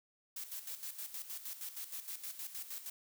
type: noise with tremolo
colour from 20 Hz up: blue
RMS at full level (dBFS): -43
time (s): 0.36-2.9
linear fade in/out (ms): 5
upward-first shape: square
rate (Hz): 6.4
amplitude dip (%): 65
effects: none